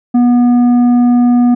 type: tone with tanh clipping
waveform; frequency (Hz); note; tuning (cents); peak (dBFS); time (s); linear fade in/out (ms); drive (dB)
sine; 243.2; B3; -26; -7; 0.14-1.55; 10; 7
effects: none